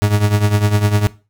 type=tone with tremolo; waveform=40% pulse; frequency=103.83 Hz; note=G#2; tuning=in tune; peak=-8 dBFS; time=0.02-1.07 s; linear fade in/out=0 ms; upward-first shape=triangle; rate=9.9 Hz; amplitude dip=80%; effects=noise-tail reverb RT60 0.3 s tail -19 dB re dry